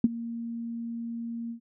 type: tone with ADSR envelope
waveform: sine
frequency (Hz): 232.4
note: A#3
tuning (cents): -5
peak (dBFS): -13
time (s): 0.04-1.6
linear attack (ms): 3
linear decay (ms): 28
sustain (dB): -19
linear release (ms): 97
effects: none